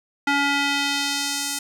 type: tone with band-pass filter sweep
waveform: square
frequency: 282.7 Hz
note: C#4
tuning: 34 cents sharp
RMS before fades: -23 dBFS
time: 0.27-1.59 s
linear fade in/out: 5 ms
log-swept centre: 1700 to 8400 Hz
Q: 0.99
effects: none